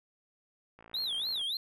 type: click train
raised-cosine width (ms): 0.5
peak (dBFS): -38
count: 36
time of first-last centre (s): 0.79-1.413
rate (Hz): 56.2
type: tone with vibrato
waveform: triangle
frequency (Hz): 3673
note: A#7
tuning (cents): -26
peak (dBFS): -30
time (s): 0.94-1.57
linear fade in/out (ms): 2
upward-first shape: sine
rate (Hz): 3.5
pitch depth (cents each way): 260
effects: none